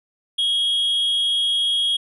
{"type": "tone with amplitude modulation", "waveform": "triangle", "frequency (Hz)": 3283, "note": "G#7", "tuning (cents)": -21, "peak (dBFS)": -14, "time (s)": [0.38, 1.97], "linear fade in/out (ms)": 10, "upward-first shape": "sine", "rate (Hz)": 283, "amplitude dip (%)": 45, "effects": ["resampled to 32000 Hz"]}